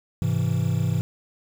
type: chord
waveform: triangle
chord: Ab augmented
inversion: none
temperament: equal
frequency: 103.83 / 130.81 / 164.81 Hz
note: Ab2 / C3 / E3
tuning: 0 / 0 / 0 cents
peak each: -23 dBFS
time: 0.22-1.01 s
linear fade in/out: 0 ms
effects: 7-bit